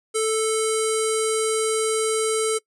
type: tone with low-pass filter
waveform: square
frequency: 440 Hz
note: A4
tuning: in tune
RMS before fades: -22 dBFS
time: 0.14-2.59 s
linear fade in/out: 20 ms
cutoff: 8800 Hz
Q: 7.5
effects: noise-tail reverb RT60 0.1 s tail -23 dB re dry